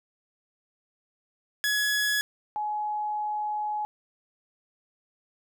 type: tone pair in turn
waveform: sawtooth / sine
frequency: 1687 / 843.5 Hz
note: G#6 / G#5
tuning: +27 / +27 cents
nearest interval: octave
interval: 1200 cents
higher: first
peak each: -20 / -27 dBFS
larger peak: first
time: 1.64-2.21 / 2.56-3.85 s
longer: second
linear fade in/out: 0 ms
effects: none